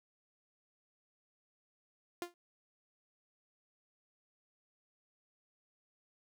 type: tone with exponential decay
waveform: sawtooth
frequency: 349.2 Hz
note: F4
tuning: in tune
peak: -30 dBFS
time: 2.22-2.34 s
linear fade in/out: 1 ms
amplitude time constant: 25 ms
effects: none